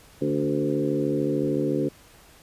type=harmonic tone with a mistuned harmonic; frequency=73.5 Hz; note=D2; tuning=2 cents sharp; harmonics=2 / 3 / 4 / 5 / 6 / 7; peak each=-30 / -32 / -26 / -28 / -30 / -31 dBFS; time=0.21-1.89 s; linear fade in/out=10 ms; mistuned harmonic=4; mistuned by=-35 cents; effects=pink hiss -52 dBFS RMS until 2.42 s + resampled to 32000 Hz